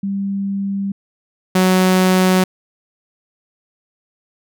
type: tone pair in turn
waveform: sine / sawtooth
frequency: 197.4 / 185.52 Hz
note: G3 / F#3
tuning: +12 / +5 cents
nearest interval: minor second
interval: 107 cents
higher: first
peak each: -18 / -7 dBFS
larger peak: second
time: 0.03-0.92 / 1.55-2.44 s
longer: neither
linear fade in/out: 5 ms
effects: none